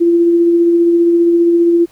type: tone with tremolo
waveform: sine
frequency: 341.1 Hz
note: F4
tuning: 41 cents flat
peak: -6 dBFS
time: 0-1.86 s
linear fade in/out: 20 ms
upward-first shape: sine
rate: 15 Hz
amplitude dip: 25%
effects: pink hiss -49 dBFS RMS until 1.91 s